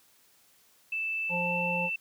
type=tone with pitch glide; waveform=sine; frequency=2642 to 2667 Hz; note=E7 to E7; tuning=+3 to +20 cents; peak=-29 dBFS; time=0.92-1.96 s; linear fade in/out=5 ms; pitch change=+17 cents; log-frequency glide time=1.25-1.55 s
type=harmonic tone; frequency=175.8 Hz; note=F3; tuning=12 cents sharp; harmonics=1 / 3 / 5; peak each=-34 / -34 / -34 dBFS; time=1.29-1.9 s; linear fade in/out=50 ms
effects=white hiss -63 dBFS RMS until 2 s + high-pass 60 Hz 12 dB/octave